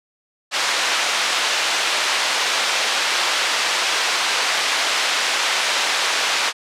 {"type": "band-pass noise", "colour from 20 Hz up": "white", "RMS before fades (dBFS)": -20, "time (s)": [0.51, 6.53], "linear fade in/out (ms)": 50, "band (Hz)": [610, 4200], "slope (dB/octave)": 12, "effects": ["low-pass 10000 Hz 12 dB/octave"]}